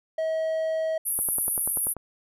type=tone; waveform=triangle; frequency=640 Hz; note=D#5; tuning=49 cents sharp; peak=-22 dBFS; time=0.18-0.98 s; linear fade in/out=5 ms
type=band-pass noise; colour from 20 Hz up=white; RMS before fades=-27 dBFS; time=1.05-1.94 s; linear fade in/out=20 ms; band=9900 to 12000 Hz; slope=96 dB/octave
type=click train; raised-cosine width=1 ms; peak=-22 dBFS; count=9; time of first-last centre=1.19-1.967 s; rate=10.3 Hz
effects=none